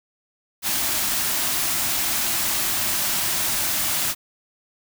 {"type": "band-stop noise", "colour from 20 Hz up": "white", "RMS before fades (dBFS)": -23, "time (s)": [0.62, 4.15], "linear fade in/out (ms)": 50, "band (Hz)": [400, 570], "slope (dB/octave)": 96, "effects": []}